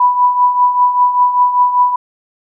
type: tone with tremolo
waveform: sine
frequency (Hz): 987.8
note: B5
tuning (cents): 0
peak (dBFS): -5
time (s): 0-1.96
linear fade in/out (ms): 5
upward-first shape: triangle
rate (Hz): 5.1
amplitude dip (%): 70
effects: none